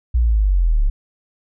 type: linear sweep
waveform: sine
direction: down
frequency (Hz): 61.7 to 32.7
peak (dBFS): -12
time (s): 0.14-0.9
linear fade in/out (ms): 10
effects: none